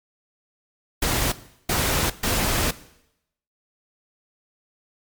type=noise bursts at uneven times; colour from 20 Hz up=pink; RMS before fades=-22 dBFS; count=3; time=1.02-1.32 / 1.69-2.1 / 2.23-2.71 s; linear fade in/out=5 ms; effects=noise-tail reverb RT60 0.8 s tail -17 dB re dry + MP3 96 kbps